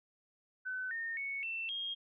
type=tone with pitch steps; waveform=sine; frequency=1513 / 1830.7 / 2215 / 2680 / 3243 Hz; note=F#6 / A#6 / C#7 / E7 / G#7; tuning=+38 / -32 / -2 / +28 / -42 cents; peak=-36 dBFS; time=0.65-1.95 s; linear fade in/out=20 ms; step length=260 ms; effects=none